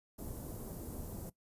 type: band-stop noise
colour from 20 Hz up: pink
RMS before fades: -44 dBFS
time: 0.18-1.3 s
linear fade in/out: 10 ms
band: 530 to 13000 Hz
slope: 12 dB/octave
effects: noise-tail reverb RT60 0.1 s tail -18 dB re dry + resampled to 32000 Hz